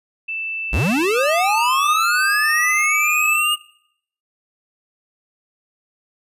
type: tone with pitch glide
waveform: sine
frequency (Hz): 2649 to 2623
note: E7 to E7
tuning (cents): +8 to -9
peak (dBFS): -23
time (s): 0.28-3.37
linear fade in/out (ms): 10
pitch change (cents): -17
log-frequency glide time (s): 1.11-2.01
type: linear sweep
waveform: square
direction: up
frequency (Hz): 35.49 to 2877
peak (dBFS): -17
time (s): 0.72-3.56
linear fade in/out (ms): 20
type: tone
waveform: sine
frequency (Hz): 1224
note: D#6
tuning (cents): -29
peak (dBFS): -22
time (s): 1.13-3.57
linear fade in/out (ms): 50
effects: noise-tail reverb RT60 0.7 s tail -22 dB re dry + resampled to 32000 Hz